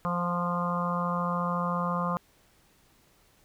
harmonic tone with a mistuned harmonic, 174.61 Hz, F3, in tune, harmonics 1 / 3 / 4 / 5 / 6 / 7 / 8, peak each -30 / -35 / -39 / -40 / -32 / -33 / -45 dBFS, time 0.05-2.17 s, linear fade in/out 0 ms, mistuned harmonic 4, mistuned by +22 cents, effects pink hiss -63 dBFS RMS until 3.44 s

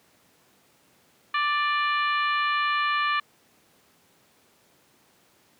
harmonic tone with a mistuned harmonic, 587.3 Hz, D5, in tune, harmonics 2 / 3 / 4 / 5 / 6 / 7, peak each -24 / -28 / -31 / -34 / -40 / -41 dBFS, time 1.34-3.2 s, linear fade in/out 5 ms, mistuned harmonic 4, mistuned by +24 cents, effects pink hiss -61 dBFS RMS until 5.59 s + high-pass 150 Hz 12 dB/octave

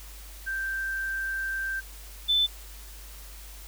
sine tone pair in turn, 1568 / 3520 Hz, G6 / A7, 0 / 0 cents, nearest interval octave + major second, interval 1400 cents, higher second, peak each -28 / -20 dBFS, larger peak second, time 0.46-1.81 / 2.28-2.47 s, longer first, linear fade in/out 20 ms, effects added 50 Hz sine -43 dBFS peak until 3.67 s + white hiss -48 dBFS RMS until 3.67 s

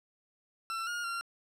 40% pulse tone with pitch steps, 1345 / 1424 / 1378 Hz, E6 / F6 / F6, +34 / +33 / -24 cents, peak -33 dBFS, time 0.7-1.21 s, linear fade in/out 0 ms, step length 170 ms, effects low-pass 10000 Hz 12 dB/octave

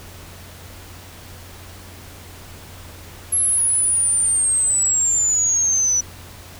sine exponential sweep, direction down, 11210 to 5900 Hz, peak -15 dBFS, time 3.32-6.01 s, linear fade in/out 10 ms, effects added 89 Hz sine -41 dBFS peak until 6.59 s + pink hiss -41 dBFS RMS until 6.59 s

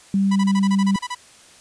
sine tone, 196 Hz, G3, in tune, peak -15 dBFS, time 0.14-0.96 s, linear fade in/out 2 ms
sawtooth tone bursts, 987.8 Hz, B5, in tune, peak -21 dBFS, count 11, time 0.31-1.15 s, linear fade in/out 10 ms, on 50 ms, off 29 ms
effects white hiss -48 dBFS RMS until 1.6 s + resampled to 22050 Hz

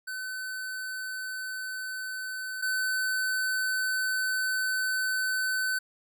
square tone pair in turn, 1518 / 1518 Hz, F#6 / F#6, +44 / +44 cents, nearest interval unison, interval 0 cents, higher neither, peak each -34 / -27 dBFS, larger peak second, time 0.07-2.62 / 2.62-5.79 s, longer second, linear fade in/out 10 ms, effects none

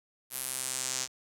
sawtooth tone with band-pass filter sweep, 129.9 Hz, C3, 12 cents flat, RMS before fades -35 dBFS, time 0.3-1.08 s, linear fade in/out 50 ms, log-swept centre 12000 to 6400 Hz, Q 2.2, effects none

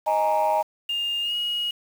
sine chord, D# suspended fourth, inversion none, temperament equal, 622.3 / 830.6 / 932.3 Hz, D#5 / G#5 / A#5, 0 / 0 / 0 cents, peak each -22 dBFS, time 0.06-0.63 s, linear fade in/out 20 ms
sine tone with pitch glide, 2816 to 2890 Hz, F7 to F#7, +14 to -41 cents, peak -23 dBFS, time 0.89-1.71 s, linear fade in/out 5 ms, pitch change +45 cents, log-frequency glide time 1.22-1.35 s
effects tanh soft clip ceiling -14 dBFS + 7-bit

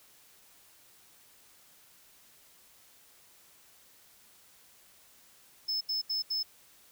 triangle tone bursts, 5230 Hz, E8, 15 cents flat, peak -28 dBFS, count 4, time 5.68-6.431 s, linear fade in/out 10 ms, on 130 ms, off 77 ms, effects white hiss -60 dBFS RMS until 6.91 s

